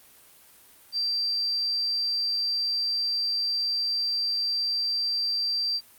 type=tone; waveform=sine; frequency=4699 Hz; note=D8; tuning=in tune; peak=-24 dBFS; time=0.92-5.81 s; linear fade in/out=50 ms; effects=white hiss -54 dBFS RMS until 5.98 s + Opus 32 kbps